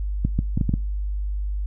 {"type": "clicks", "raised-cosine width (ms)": 5, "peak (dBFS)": -8, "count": 6, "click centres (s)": [0.25, 0.39, 0.575, 0.612, 0.693, 0.739], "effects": ["noise-tail reverb RT60 0.4 s tail -25 dB re dry", "added 50 Hz sine -23 dBFS peak until 1.66 s"]}